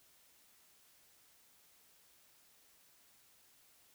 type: silence
effects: white hiss -67 dBFS RMS until 3.94 s